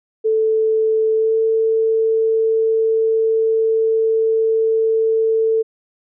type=tone with pitch glide; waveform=sine; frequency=440 to 445.6 Hz; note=A4 to A4; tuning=0 to +22 cents; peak=-13 dBFS; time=0.24-5.63 s; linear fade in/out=20 ms; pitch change=+22 cents; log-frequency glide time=1.15-1.36 s; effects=none